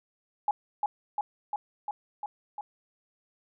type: tone with echo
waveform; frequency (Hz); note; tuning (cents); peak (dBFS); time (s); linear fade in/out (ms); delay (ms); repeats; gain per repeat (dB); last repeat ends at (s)
sine; 833; G#5; +5; -22; 0.48-0.51; 2; 350; 6; -2; 2.61
effects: none